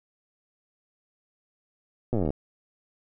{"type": "slowing click train", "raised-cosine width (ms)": 2, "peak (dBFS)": -14, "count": 17, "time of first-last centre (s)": [2.13, 2.305], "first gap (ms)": 8, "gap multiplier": 1.04, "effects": []}